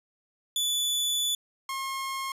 sawtooth tone pair in turn, 3467 / 1074.8 Hz, A7 / C6, -26 / +46 cents, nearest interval octave + minor sixth, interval 2028 cents, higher first, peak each -22 / -27 dBFS, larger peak first, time 0.56-1.35 / 1.69-2.32 s, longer first, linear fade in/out 2 ms, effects resampled to 32000 Hz

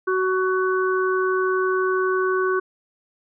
harmonic tone, 374 Hz, F#4, 19 cents sharp, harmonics 1 / 3 / 4, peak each -20 / -25 / -26 dBFS, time 0.07-2.6 s, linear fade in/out 10 ms, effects none

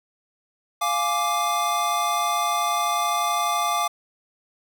square chord, D diminished, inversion first, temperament equal with one note detuned, 698.5 / 834.5 / 1174.7 Hz, F5 / Ab5 / D6, 0 / +8 / 0 cents, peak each -27 / -29 / -24 dBFS, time 0.81-3.88 s, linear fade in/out 10 ms, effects none

